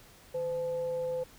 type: tone with frequency modulation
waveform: sine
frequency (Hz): 510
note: C5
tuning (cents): -44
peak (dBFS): -30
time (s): 0.34-1.24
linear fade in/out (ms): 10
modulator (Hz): 357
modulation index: 0.26
effects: pink hiss -56 dBFS RMS until 1.38 s